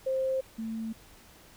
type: tone pair in turn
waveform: sine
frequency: 527 / 223.4 Hz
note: C5 / A3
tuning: +12 / +27 cents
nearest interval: octave + minor third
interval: 1485 cents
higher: first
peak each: -26 / -32 dBFS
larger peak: first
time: 0.06-0.41 / 0.58-0.93 s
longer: neither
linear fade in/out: 10 ms
effects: pink hiss -55 dBFS RMS until 1.56 s